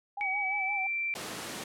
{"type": "tone with vibrato", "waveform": "sine", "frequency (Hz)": 788, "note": "G5", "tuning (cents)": 9, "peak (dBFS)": -34, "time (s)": [0.17, 0.87], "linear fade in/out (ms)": 5, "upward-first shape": "sine", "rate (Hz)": 5.8, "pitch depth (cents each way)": 83}
{"type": "tone with pitch glide", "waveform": "sine", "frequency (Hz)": [2269, 2348], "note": ["C#7", "D7"], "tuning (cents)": [40, -1], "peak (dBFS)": -29, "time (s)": [0.21, 1.14], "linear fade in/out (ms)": 0, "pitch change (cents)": 59, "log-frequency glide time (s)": [0.37, 0.86]}
{"type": "high-pass noise", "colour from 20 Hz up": "pink", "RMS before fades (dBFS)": -39, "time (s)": [1.15, 1.64], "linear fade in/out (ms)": 5, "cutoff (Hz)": 200, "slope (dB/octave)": 12}
{"effects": ["low-pass 11000 Hz 12 dB/octave"]}